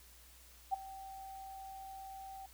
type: tone with ADSR envelope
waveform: sine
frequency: 774 Hz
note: G5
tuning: 22 cents flat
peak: -28 dBFS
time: 0.71-2.46 s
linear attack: 26 ms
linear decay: 11 ms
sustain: -18 dB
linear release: 4 ms
effects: added 60 Hz sine -61 dBFS peak until 2.53 s + white hiss -61 dBFS RMS until 2.53 s